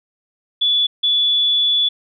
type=tone pair in turn; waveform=sine; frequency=3440 / 3440 Hz; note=A7 / A7; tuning=-40 / -40 cents; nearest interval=unison; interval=0 cents; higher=neither; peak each=-13 dBFS; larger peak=neither; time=0.61-0.87 / 1.03-1.89 s; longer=second; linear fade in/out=10 ms; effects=none